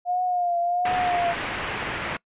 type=tone with vibrato; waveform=sine; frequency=710 Hz; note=F5; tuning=28 cents sharp; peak=-21 dBFS; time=0.05-1.35 s; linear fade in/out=50 ms; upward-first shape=triangle; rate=1.4 Hz; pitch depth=55 cents each way
type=low-pass noise; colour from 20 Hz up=white; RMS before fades=-30 dBFS; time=0.85-2.17 s; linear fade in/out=5 ms; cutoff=2600 Hz; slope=24 dB/octave
effects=noise-tail reverb RT60 0.1 s tail -24 dB re dry + resampled to 8000 Hz